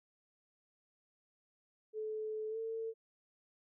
sine tone with pitch glide, 433.1 to 449.4 Hz, A4 to A4, -27 to +37 cents, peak -37 dBFS, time 1.93-2.94 s, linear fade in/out 50 ms, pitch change +64 cents, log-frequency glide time 2.49-2.58 s, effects none

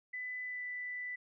sine tone with pitch glide, 2000 to 1985 Hz, B6 to B6, +21 to +8 cents, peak -38 dBFS, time 0.13-1.16 s, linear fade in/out 10 ms, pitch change -13 cents, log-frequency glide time 0.44-0.63 s, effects none

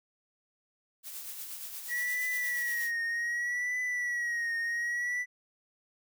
blue noise with tremolo, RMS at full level -40 dBFS, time 1.03-2.92 s, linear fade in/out 50 ms, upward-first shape sine, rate 8.5 Hz, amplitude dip 40%
triangle tone with vibrato, 1920 Hz, B6, 49 cents flat, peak -28 dBFS, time 1.88-5.26 s, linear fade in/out 50 ms, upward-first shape triangle, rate 0.65 Hz, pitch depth 71 cents each way
effects none

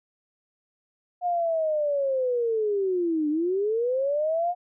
sine linear two-way sweep, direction down then up, 720 to 293.7 to 720 Hz, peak -22 dBFS, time 1.21-4.55 s, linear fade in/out 50 ms, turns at 3.29 s, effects none

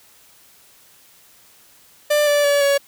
45% pulse tone with pitch steps, 593 / 582.5 / 572.1 / 562 Hz, D5 / D5 / D5 / C#5, +17 / -14 / -45 / +24 cents, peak -14 dBFS, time 2.1-2.78 s, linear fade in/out 10 ms, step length 170 ms, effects white hiss -51 dBFS RMS until 2.87 s

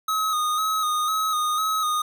square tone with vibrato, 1256 Hz, D#6, 16 cents sharp, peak -22 dBFS, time 0.08-2.02 s, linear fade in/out 5 ms, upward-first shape square, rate 2 Hz, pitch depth 32 cents each way, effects none

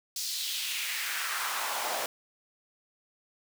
pink noise with high-pass filter sweep, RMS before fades -33 dBFS, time 0.16-2.06 s, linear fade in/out 2 ms, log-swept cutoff 5100 to 590 Hz, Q 2.1, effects none

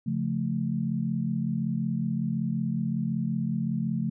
sine chord, Db augmented, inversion none, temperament equal, 138.59 / 174.61 / 220 Hz, Db3 / F3 / A3, 0 / 0 / 0 cents, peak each -31 / -30 / -29 dBFS, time 0.06-4.1 s, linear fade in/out 10 ms, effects none

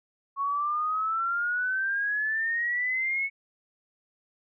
sine exponential sweep, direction up, 1100 to 2217 Hz, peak -25 dBFS, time 0.36-3.3 s, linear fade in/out 50 ms, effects none

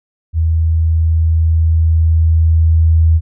sine tone with level ramp, 81 Hz, E2, 30 cents flat, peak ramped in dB -10 to -6 dBFS, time 0.33-3.21 s, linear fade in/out 50 ms, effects none

